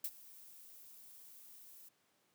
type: noise with ADSR envelope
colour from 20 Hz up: violet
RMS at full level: -37 dBFS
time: 0.04-1.89 s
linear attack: 4 ms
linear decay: 51 ms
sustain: -20 dB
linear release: 8 ms
effects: pink hiss -75 dBFS RMS until 2.34 s + high-pass 200 Hz 12 dB/octave